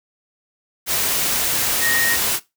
sine tone in noise, 1864.7 Hz, A#6, in tune, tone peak -19 dBFS, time 1.8-2.18 s, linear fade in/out 50 ms, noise white, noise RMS -20 dBFS, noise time 0.86-2.4 s, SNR -2 dB, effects noise-tail reverb RT60 0.2 s tail -18 dB re dry

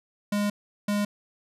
square tone bursts at uneven times, 205.6 Hz, G#3, 17 cents flat, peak -24 dBFS, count 2, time 0.32-0.5 / 0.88-1.05 s, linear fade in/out 5 ms, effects resampled to 32000 Hz

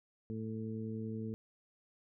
harmonic tone, 110.6 Hz, A2, 9 cents sharp, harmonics 1 / 2 / 3 / 4, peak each -42 / -40 / -49 / -46 dBFS, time 0.3-1.34 s, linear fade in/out 0 ms, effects none

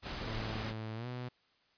pink noise, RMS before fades -40 dBFS, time 0.02-0.74 s, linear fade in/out 50 ms
sawtooth tone with pitch glide, 110 to 124.19 Hz, A2 to B2, 0 to +10 cents, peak -35 dBFS, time 0.27-1.29 s, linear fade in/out 10 ms, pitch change +210 cents, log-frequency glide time 0.95-1.07 s
effects white hiss -71 dBFS RMS until 1.77 s + resampled to 11025 Hz

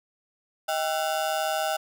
35% pulse ring-modulated tone, 710 Hz, F5, 28 cents sharp, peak -20 dBFS, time 0.68-1.77 s, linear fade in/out 10 ms, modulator 76.8 Hz, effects none

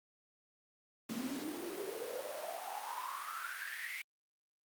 pink noise with high-pass filter sweep, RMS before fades -42 dBFS, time 1.09-4.02 s, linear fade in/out 5 ms, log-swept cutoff 220 to 2200 Hz, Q 9.5, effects Opus 48 kbps

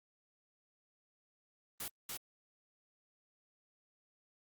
white noise with echo, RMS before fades -41 dBFS, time 1.8-1.88 s, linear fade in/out 2 ms, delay 290 ms, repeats 1, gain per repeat -2 dB, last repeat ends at 2.17 s, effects Opus 32 kbps

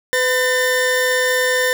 40% pulse tone pair together, 504.3 / 1797 Hz, B4 / A6, +36 / +36 cents, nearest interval octave + minor seventh, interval 2200 cents, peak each -17 dBFS, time 0.13-1.73 s, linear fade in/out 0 ms, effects none

